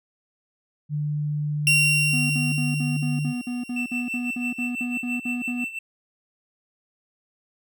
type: tone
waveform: sine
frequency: 148.7 Hz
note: D3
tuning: 22 cents sharp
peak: -23 dBFS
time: 0.89-3.34 s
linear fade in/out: 50 ms
type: tone with exponential decay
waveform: 40% pulse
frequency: 2751 Hz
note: F7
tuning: 27 cents flat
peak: -14 dBFS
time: 1.67-4.71 s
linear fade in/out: 1 ms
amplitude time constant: 660 ms
type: tone bursts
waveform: triangle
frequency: 245.2 Hz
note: B3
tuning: 12 cents flat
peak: -24 dBFS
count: 16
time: 2.13-5.645 s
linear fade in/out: 5 ms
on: 170 ms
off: 53 ms
type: tone with tremolo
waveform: triangle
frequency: 2676 Hz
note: E7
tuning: 25 cents sharp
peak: -24 dBFS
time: 3.76-5.79 s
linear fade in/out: 5 ms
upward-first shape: sine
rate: 6 Hz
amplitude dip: 75%
effects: none